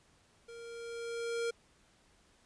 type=tone with level ramp; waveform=square; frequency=466.2 Hz; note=A#4; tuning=in tune; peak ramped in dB=-48 to -32 dBFS; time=0.48-1.51 s; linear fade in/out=10 ms; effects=pink hiss -67 dBFS RMS until 2.45 s + resampled to 22050 Hz